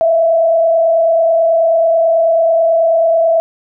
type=tone with frequency modulation; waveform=sine; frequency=661 Hz; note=E5; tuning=5 cents sharp; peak=-8 dBFS; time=0.01-3.4 s; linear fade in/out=0 ms; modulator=29.2 Hz; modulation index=0.57; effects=none